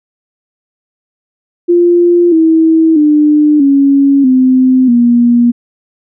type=tone with pitch steps; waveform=sine; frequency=348 / 322.8 / 299.5 / 277.8 / 257.7 / 239.1 Hz; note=F4 / E4 / D4 / C#4 / C4 / A#3; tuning=-6 / -36 / +34 / +4 / -26 / +44 cents; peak=-4 dBFS; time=1.68-5.52 s; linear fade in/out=20 ms; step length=640 ms; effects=none